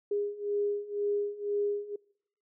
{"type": "beating tone pair", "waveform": "sine", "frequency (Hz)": [408.5, 410.5], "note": ["G#4", "G#4"], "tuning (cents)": [-29, -20], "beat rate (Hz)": 2, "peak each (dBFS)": [-34, -31], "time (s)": [0.11, 1.96], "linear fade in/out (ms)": 5, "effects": ["noise-tail reverb RT60 0.7 s tail -24 dB re dry"]}